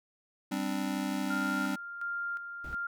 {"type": "chord", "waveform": "square", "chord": "G suspended fourth", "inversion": "none", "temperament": "just", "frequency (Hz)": [196, 261.3, 294], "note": ["G3", "C4", "D4"], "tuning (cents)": [0, -2, 2], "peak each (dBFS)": -36, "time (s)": [0.51, 1.76], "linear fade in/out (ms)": 10}
{"type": "tone with tremolo", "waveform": "sine", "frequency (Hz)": 1396.9, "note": "F6", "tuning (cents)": 0, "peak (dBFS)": -32, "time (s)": [1.3, 2.87], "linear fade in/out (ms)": 5, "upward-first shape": "square", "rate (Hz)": 1.4, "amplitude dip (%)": 55}
{"type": "noise", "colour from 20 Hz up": "brown", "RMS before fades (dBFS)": -44, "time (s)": [2.64, 2.75], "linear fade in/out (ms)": 2}
{"effects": []}